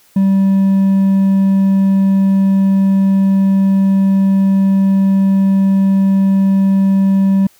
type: tone with hard clipping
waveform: triangle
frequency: 194 Hz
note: G3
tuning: 18 cents flat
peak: -9 dBFS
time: 0.16-7.47 s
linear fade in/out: 5 ms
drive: 5 dB
effects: white hiss -50 dBFS RMS until 7.59 s